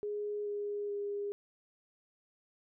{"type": "tone with pitch steps", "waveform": "sine", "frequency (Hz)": [415.3, 411, 406.8], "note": ["G#4", "G#4", "G#4"], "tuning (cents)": [0, -18, -36], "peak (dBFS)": -34, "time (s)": [0.03, 1.32], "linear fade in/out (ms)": 0, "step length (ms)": 430, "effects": []}